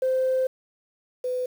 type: tone pair in turn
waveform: sine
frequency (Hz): 519 / 503.1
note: C5 / B4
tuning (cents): -14 / +32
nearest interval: minor second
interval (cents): 54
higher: first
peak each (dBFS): -19 / -24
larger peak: first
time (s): 0.02-0.47 / 1.24-1.46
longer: first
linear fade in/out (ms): 5
effects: tanh soft clip ceiling -16 dBFS + 8-bit